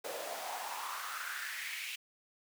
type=noise with high-pass filter sweep; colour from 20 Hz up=pink; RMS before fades=-41 dBFS; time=0.04-1.96 s; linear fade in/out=10 ms; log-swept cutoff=510 to 2600 Hz; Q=4.6; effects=none